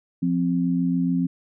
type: tone pair together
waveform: sine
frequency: 174.6 / 261.6 Hz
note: F3 / C4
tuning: 0 / 0 cents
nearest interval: perfect fifth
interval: 700 cents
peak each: -22 dBFS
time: 0.22-1.27 s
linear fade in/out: 10 ms
effects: none